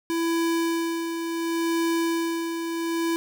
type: tone with tremolo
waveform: square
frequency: 332.8 Hz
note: E4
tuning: 17 cents sharp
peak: -22 dBFS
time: 0.1-3.16 s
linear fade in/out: 0 ms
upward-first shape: sine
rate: 0.7 Hz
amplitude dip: 50%
effects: 10-bit